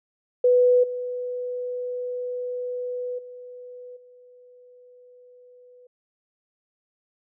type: tone with level steps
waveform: sine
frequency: 495.3 Hz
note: B4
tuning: 5 cents sharp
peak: -14 / -27 / -38 / -48 dBFS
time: 0.44-5.87 s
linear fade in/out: 5 ms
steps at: 0.83 / 3.18 / 3.96 s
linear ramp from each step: 10 ms
effects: none